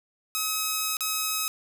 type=tone with dropouts; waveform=5% pulse; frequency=1276 Hz; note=D#6; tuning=43 cents sharp; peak=-14 dBFS; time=0.35-1.48 s; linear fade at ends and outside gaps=0 ms; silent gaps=0.969-1.007 s; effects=none